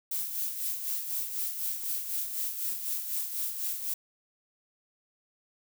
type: noise with tremolo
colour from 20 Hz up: violet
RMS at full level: -31 dBFS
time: 0.11-3.94 s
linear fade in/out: 5 ms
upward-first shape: sine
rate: 4 Hz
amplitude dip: 55%
effects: none